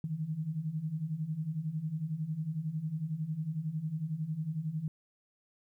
sine beating tone pair, 149.8 / 160.8 Hz, D3 / E3, +35 / -43 cents, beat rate 11 Hz, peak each -38 / -34 dBFS, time 0.04-4.88 s, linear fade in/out 2 ms, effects 12-bit

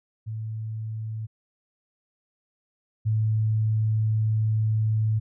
sine tone pair in turn, 110 / 109.18 Hz, A2 / A2, 0 / -13 cents, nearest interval unison, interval 13 cents, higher first, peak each -29 / -20 dBFS, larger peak second, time 0.26-1.27 / 3.05-5.2 s, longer second, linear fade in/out 20 ms, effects none

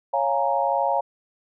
sine chord, Bb minor seventh, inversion first, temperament equal, 554.4 / 698.5 / 830.6 / 932.3 Hz, Db5 / F5 / Ab5 / Bb5, 0 / 0 / 0 / 0 cents, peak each -25 dBFS, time 0.13-1.01 s, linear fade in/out 10 ms, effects none

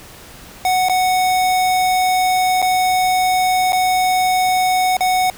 square tone with dropouts, 740 Hz, F#5, in tune, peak -14 dBFS, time 0.65-5.3 s, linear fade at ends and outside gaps 1 ms, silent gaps 0.886-0.896 / 2.618-2.625 / 3.722-3.73 / 4.968-5.007 s, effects pink hiss -39 dBFS RMS until 5.37 s

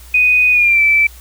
sine tone with pitch glide, 2489 to 2322 Hz, D#7 to D7, 0 to -20 cents, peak -8 dBFS, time 0.14-1.07 s, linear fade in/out 5 ms, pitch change -120 cents, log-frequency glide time 0.51-0.81 s, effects added 60 Hz sine -36 dBFS peak until 1.2 s + white hiss -42 dBFS RMS until 1.2 s

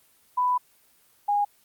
sine tone pair in turn, 994 / 819.8 Hz, B5 / G#5, +11 / -23 cents, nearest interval minor third, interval 334 cents, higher first, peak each -20 dBFS, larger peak neither, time 0.37-0.58 / 1.28-1.45 s, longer first, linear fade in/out 10 ms, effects white hiss -61 dBFS RMS until 1.64 s + Opus 24 kbps

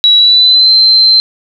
sine tone with pitch glide, 3900 to 4108 Hz, B7 to C8, -23 to -33 cents, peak -3 dBFS, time 0.04-1.2 s, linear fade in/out 0 ms, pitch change +90 cents, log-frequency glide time 0.17-0.72 s, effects 7-bit

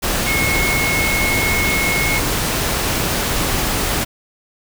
sine tone in noise, 2177 Hz, C#7, 32 cents flat, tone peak -18 dBFS, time 0.26-2.2 s, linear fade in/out 20 ms, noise pink, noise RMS -19 dBFS, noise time 0.02-4.05 s, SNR -2 dB, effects none

